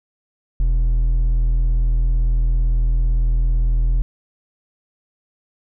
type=tone with hard clipping; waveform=sine; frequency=41.08 Hz; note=E1; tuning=5 cents flat; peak=-15 dBFS; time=0.6-4.02 s; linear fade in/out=0 ms; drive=4 dB; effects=none